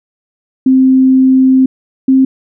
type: tone pair in turn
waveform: sine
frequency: 261.6 / 264.3 Hz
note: C4 / C4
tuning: 0 / +18 cents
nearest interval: unison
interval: 18 cents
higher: second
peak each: -4 dBFS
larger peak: neither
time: 0.66-1.66 / 2.08-2.25 s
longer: first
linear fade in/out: 5 ms
effects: none